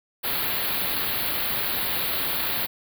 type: band-stop noise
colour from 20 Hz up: white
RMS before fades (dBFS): -26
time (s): 0.23-2.67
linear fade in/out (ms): 20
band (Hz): 4600 to 11000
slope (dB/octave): 96
effects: none